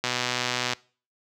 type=click train; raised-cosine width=0.2 ms; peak=-8 dBFS; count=87; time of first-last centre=0.04-0.734 s; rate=124 Hz; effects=noise-tail reverb RT60 0.4 s tail -22 dB re dry + high-pass 80 Hz 12 dB/octave